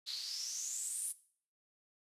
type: noise with band-pass filter sweep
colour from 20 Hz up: white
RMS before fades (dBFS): -41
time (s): 0.06-1.13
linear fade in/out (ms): 20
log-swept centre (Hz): 4000 to 10000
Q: 8.1
effects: noise-tail reverb RT60 0.5 s tail -17 dB re dry + resampled to 32000 Hz